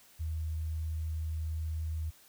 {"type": "tone", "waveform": "sine", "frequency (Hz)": 79.3, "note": "D#2", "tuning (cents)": 33, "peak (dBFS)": -32, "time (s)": [0.19, 2.11], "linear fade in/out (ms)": 20, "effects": ["white hiss -60 dBFS RMS until 2.28 s"]}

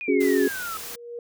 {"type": "exponential sweep", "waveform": "sine", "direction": "down", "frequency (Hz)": [2489, 1277], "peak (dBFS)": -30, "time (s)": [0.01, 0.77], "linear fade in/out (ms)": 0}
{"type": "chord", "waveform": "sine", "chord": "C# suspended fourth", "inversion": "none", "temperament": "equal", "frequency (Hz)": [277.2, 370, 415.3], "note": ["C#4", "F#4", "G#4"], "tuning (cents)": [0, 0, 0], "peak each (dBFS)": -22, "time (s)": [0.08, 0.48], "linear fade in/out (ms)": 5}
{"type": "noise", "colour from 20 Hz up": "white", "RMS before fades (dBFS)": -36, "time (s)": [0.2, 0.96], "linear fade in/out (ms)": 10}
{"type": "tone with exponential growth", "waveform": "sine", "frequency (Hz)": 474.6, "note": "A#4", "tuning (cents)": 31, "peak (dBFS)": -30, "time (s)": [0.45, 1.19], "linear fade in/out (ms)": 2, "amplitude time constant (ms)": 160}
{"effects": []}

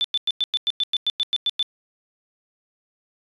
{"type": "tone bursts", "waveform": "sine", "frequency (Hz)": 3520, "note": "A7", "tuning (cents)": 0, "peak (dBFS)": -18, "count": 13, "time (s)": [0.01, 1.627], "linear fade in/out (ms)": 0, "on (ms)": 33, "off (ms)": 99, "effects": ["resampled to 22050 Hz"]}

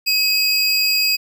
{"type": "tone pair together", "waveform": "square", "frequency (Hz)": [2549, 4834], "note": ["D#7", "D8"], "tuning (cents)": [41, 49], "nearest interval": "major seventh", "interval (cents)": 1108, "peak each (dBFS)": [-20, -17], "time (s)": [0.06, 1.17], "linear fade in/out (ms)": 20, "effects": []}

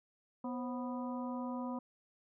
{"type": "harmonic tone with a mistuned harmonic", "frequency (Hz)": 246.9, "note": "B3", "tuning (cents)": 0, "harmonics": [1, 2, 3, 4, 5], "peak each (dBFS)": [-38, -46, -49, -45, -53], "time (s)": [0.44, 1.79], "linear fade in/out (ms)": 5, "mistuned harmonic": 2, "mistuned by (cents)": 120, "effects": []}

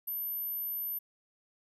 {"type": "tone", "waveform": "sine", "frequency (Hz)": 13020, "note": "G#9", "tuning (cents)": -36, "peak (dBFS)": -33, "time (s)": [0.07, 0.99], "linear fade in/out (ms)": 10, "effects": []}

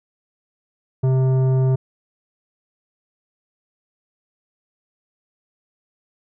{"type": "tone with tanh clipping", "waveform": "sine", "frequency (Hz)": 130.81, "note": "C3", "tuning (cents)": 0, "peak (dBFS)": -16, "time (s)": [1.03, 1.76], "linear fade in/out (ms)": 10, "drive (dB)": 12, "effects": []}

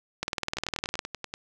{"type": "two click trains", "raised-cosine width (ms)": 0.2, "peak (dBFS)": [-11, -17], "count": [16, 9], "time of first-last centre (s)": [[0.23, 0.991], [0.57, 1.339]], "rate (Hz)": [19.7, 10.4], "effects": []}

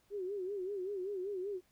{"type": "tone with vibrato", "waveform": "sine", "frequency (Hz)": 386.6, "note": "G4", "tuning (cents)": -24, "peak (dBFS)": -36, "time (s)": [0.1, 1.61], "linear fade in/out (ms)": 50, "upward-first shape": "sine", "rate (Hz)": 5.2, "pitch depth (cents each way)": 120, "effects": ["pink hiss -72 dBFS RMS until 1.71 s"]}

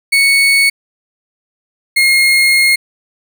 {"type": "tone pair in turn", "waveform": "35% pulse", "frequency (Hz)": [2217, 2145], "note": ["C#7", "C7"], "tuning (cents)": [0, 42], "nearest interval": "minor second", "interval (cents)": 58, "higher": "first", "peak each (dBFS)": -6, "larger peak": "neither", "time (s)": [[0.12, 0.7], [1.96, 2.76]], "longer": "second", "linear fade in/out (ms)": 10, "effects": []}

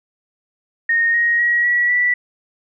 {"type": "tone with pitch steps", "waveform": "sine", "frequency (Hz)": [1851, 1877.9, 1905.2, 1933, 1961.1], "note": ["A#6", "A#6", "A#6", "B6", "B6"], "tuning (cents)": [-13, 12, 37, -38, -13], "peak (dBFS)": -13, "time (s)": [0.89, 2.14], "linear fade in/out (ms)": 5, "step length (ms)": 250, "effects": []}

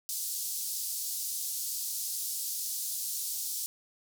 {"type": "band-pass noise", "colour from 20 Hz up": "white", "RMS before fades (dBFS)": -35, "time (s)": [0.09, 3.66], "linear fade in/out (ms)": 0, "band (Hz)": [4600, 16000], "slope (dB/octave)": 24, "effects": []}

